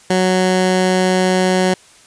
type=tone; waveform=15% pulse; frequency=185 Hz; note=F#3; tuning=in tune; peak=-6 dBFS; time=0.1-1.74 s; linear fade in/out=5 ms; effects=white hiss -46 dBFS RMS until 2.06 s + resampled to 22050 Hz